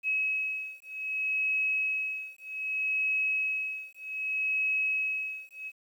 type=beating tone pair; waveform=sine; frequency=2562 / 2562.64 Hz; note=E7 / E7; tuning=-50 / -50 cents; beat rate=0.64 Hz; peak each=-31 dBFS; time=0.03-5.72 s; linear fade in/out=50 ms; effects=10-bit